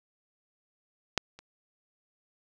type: clicks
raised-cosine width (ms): 0.2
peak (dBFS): -7 / -30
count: 2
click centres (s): 1.177 / 1.39
effects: none